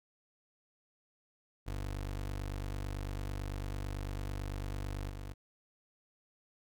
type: tone with level steps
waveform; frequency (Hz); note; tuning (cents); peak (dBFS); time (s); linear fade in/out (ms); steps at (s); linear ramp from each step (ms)
25% pulse; 49; G1; 0; -33 / -38; 1.66-5.34; 20; 5.09; 5
effects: none